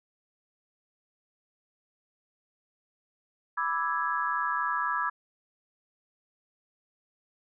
sine chord, E dominant seventh, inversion second, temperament equal, 987.8 / 1174.7 / 1318.5 / 1661.2 Hz, B5 / D6 / E6 / G#6, 0 / 0 / 0 / 0 cents, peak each -32 dBFS, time 3.57-5.1 s, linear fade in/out 10 ms, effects none

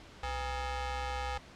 sawtooth ring-modulated tone, 440 Hz, A4, in tune, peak -27 dBFS, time 0.23-1.38 s, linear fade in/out 5 ms, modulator 375 Hz, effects pink hiss -53 dBFS RMS until 1.55 s + low-pass 5000 Hz 12 dB/octave

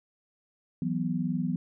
sine chord, E suspended second, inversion none, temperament just, 164.81 / 185.42 / 247.2 Hz, E3 / F#3 / B3, 0 / +4 / +2 cents, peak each -31 dBFS, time 0.82-1.56 s, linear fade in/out 2 ms, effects none

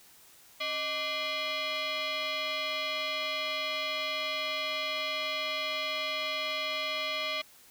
sine tone with frequency modulation, 622.3 Hz, D#5, in tune, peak -30 dBFS, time 0.6-7.42 s, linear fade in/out 10 ms, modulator 896 Hz, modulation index 4, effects white hiss -57 dBFS RMS until 7.7 s

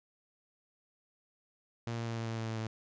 sawtooth tone with pitch steps, 116.54 / 115.73 / 114.94 / 114.14 / 113.35 / 112.57 / 111.79 / 111.02 Hz, A#2 / A#2 / A#2 / A#2 / A#2 / A2 / A2 / A2, 0 / -12 / -24 / -36 / -48 / +40 / +28 / +16 cents, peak -31 dBFS, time 1.87-2.67 s, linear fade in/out 0 ms, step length 100 ms, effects resampled to 16000 Hz

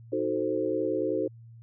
sine chord, D# diminished seventh, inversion none, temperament equal, 311.1 / 370 / 440 / 523.3 Hz, D#4 / F#4 / A4 / C5, 0 / 0 / 0 / 0 cents, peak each -31 dBFS, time 0.12-1.28 s, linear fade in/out 10 ms, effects added 115 Hz sine -46 dBFS peak until 1.62 s

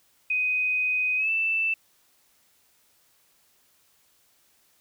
sine tone with pitch glide, 2503 to 2652 Hz, D#7 to E7, +10 to +10 cents, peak -22 dBFS, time 0.3-1.74 s, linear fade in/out 5 ms, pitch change +100 cents, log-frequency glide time 1.17-1.3 s, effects white hiss -64 dBFS RMS until 4.8 s

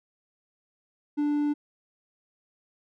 triangle tone, 293.7 Hz, D4, in tune, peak -21 dBFS, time 1.17-1.54 s, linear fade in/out 20 ms, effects none

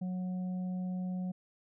harmonic tone, 183.1 Hz, F#3, 18 cents flat, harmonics 1 / 3 / 4, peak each -33 / -52 / -53 dBFS, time 0.01-1.32 s, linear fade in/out 10 ms, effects none

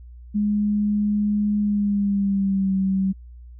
sine tone with pitch glide, 207.7 to 191.57 Hz, G#3 to G3, 0 to -40 cents, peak -18 dBFS, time 0.34-3.13 s, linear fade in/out 20 ms, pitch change -140 cents, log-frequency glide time 1.6-2.74 s, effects added 60 Hz sine -39 dBFS peak until 3.59 s

